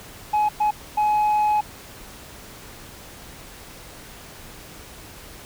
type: tone bursts at uneven times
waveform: sine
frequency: 844 Hz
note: G#5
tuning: 28 cents sharp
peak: -14 dBFS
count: 3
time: 0.33-0.49 / 0.6-0.71 / 0.97-1.61 s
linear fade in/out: 10 ms
effects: tanh soft clip ceiling -16 dBFS + pink hiss -42 dBFS RMS until 5.45 s